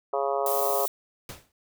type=harmonic tone; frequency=138.59 Hz; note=C#3; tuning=in tune; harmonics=3 / 4 / 5 / 6 / 7 / 8 / 9; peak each=-30 / -29 / -29 / -36 / -34 / -35 / -37 dBFS; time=0.13-0.86 s; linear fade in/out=5 ms
type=noise; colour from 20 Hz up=violet; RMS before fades=-30 dBFS; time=0.46-0.88 s; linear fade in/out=2 ms
type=noise with exponential decay; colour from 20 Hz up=pink; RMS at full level=-36 dBFS; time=1.29-1.52 s; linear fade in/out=2 ms; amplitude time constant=50 ms
effects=none